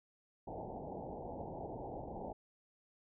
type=low-pass noise; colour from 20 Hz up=white; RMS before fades=-45 dBFS; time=0.47-2.33 s; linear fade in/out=5 ms; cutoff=880 Hz; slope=96 dB/octave; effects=none

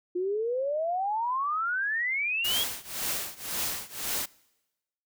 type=exponential sweep; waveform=sine; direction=up; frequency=349.2 to 3360 Hz; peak=-26 dBFS; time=0.15-2.64 s; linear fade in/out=10 ms
type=noise with tremolo; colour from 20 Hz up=white; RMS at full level=-29 dBFS; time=2.44-4.26 s; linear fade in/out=10 ms; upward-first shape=triangle; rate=1.9 Hz; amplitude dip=95%
effects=noise-tail reverb RT60 1.0 s tail -24 dB re dry

